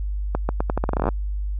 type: accelerating click train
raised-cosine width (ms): 1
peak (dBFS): -8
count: 16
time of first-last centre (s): 0.35-1.088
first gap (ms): 140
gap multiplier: 0.82
effects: added 50 Hz sine -23 dBFS peak until 1.59 s